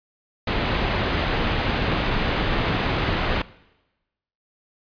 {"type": "low-pass noise", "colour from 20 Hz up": "pink", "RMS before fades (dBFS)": -23, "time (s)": [0.47, 3.42], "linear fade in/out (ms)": 5, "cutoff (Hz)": 3700, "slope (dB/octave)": 24, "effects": ["noise-tail reverb RT60 1.0 s tail -20 dB re dry", "resampled to 11025 Hz"]}